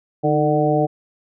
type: harmonic tone with a mistuned harmonic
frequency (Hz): 149.5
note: D3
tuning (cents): +31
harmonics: 1 / 2 / 3 / 4 / 5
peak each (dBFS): -21 / -21 / -21 / -21 / -21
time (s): 0.23-0.87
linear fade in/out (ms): 20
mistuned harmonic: 2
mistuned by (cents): +61
effects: none